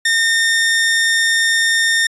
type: tone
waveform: sawtooth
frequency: 1823 Hz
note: A#6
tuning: 39 cents flat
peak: -9 dBFS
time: 0.05-2.07 s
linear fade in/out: 5 ms
effects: resampled to 24000 Hz